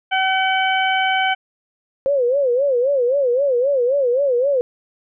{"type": "harmonic tone", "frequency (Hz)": 760, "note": "F#5", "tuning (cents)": 46, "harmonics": [1, 2, 3, 4], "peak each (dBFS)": [-18, -21, -23, -24], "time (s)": [0.11, 1.35], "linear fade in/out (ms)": 20}
{"type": "tone with vibrato", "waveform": "sine", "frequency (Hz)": 523.3, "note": "C5", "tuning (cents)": 0, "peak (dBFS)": -14, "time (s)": [2.06, 4.61], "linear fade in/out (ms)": 0, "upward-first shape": "sine", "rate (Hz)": 3.8, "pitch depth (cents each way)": 160}
{"effects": []}